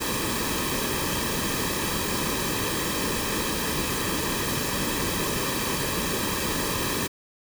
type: noise with comb filter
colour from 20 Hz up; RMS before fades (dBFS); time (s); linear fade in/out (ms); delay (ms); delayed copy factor
pink; -27; 0-7.08; 20; 1.4; -0.65
effects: none